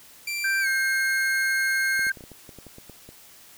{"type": "tone with pitch glide", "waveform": "sawtooth", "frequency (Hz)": [2356, 2148], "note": ["D7", "C7"], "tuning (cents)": [5, 45], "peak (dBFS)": -24, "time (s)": [0.27, 2.1], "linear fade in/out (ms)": 5, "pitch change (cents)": -160, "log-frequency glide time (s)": [0.61, 0.67]}
{"type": "tone", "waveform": "sine", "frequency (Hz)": 1572, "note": "G6", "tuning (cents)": 4, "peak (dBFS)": -22, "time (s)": [0.44, 2.12], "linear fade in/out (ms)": 5}
{"type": "clicks", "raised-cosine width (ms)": 2, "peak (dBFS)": -30, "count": 12, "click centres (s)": [1.993, 2.068, 2.172, 2.208, 2.239, 2.317, 2.492, 2.587, 2.667, 2.784, 2.897, 3.09]}
{"effects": ["white hiss -50 dBFS RMS until 3.57 s"]}